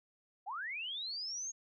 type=linear sweep; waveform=sine; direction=up; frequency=698.5 to 6645 Hz; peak=-38 dBFS; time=0.46-1.52 s; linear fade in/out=20 ms; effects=none